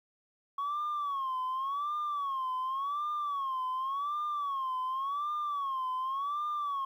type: tone with vibrato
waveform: sine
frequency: 1108.7 Hz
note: C#6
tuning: in tune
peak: -29 dBFS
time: 0.58-6.85 s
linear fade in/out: 5 ms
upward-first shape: sine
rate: 0.89 Hz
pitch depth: 140 cents each way
effects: tanh soft clip ceiling -29 dBFS + 11-bit